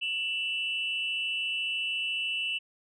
sine tone pair together, 2676 / 2942 Hz, E7 / F#7, +25 / -11 cents, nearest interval major second, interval 164 cents, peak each -30 / -31 dBFS, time 0.01-2.59 s, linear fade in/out 20 ms, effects tanh soft clip ceiling -22 dBFS

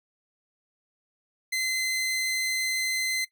sawtooth tone, 2058 Hz, C7, 29 cents flat, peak -22 dBFS, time 1.52-3.25 s, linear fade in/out 10 ms, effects noise-tail reverb RT60 0.1 s tail -18 dB re dry

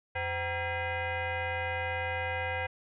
sine tone with frequency modulation, 764 Hz, G5, 45 cents flat, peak -30 dBFS, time 0.15-2.67 s, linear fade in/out 10 ms, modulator 426 Hz, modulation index 3.9, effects none

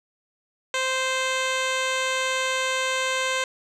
10% pulse tone with low-pass filter, 521 Hz, C5, 7 cents flat, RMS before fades -25 dBFS, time 0.74-3.44 s, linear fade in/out 2 ms, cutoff 6300 Hz, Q 1.6, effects none

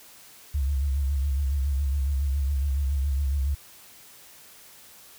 sine tone with vibrato, 69.3 Hz, C#2, in tune, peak -22 dBFS, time 0.54-3.55 s, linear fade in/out 10 ms, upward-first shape sine, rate 7.2 Hz, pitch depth 83 cents each way, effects white hiss -50 dBFS RMS until 5.18 s

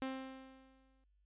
sawtooth tone with exponential decay, 263.9 Hz, C4, 15 cents sharp, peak -33 dBFS, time 0.02-1.04 s, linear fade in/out 0 ms, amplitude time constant 220 ms, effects added 50 Hz sine -70 dBFS peak until 1.25 s + resampled to 8000 Hz

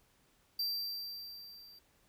square tone with level ramp, 4699 Hz, D8, in tune, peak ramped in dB -32 to -55 dBFS, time 0.59-1.79 s, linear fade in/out 5 ms, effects pink hiss -70 dBFS RMS until 2.08 s

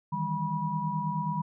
sine tone cluster, 154.2 / 163.6 / 199.3 / 974 Hz, D#3 / E3 / G3 / B5, -15 / -13 / +29 / -24 cents, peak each -34 / -34 / -36 / -31 dBFS, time 0.12-1.42 s, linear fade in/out 10 ms, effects none

